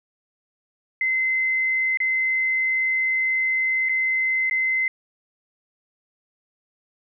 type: tone with dropouts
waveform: sine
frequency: 2059 Hz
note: C7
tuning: 28 cents flat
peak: -19 dBFS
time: 1.01-4.88 s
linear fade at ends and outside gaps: 2 ms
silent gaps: 1.973-2.002 / 3.888-3.893 / 4.498-4.51 s
effects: none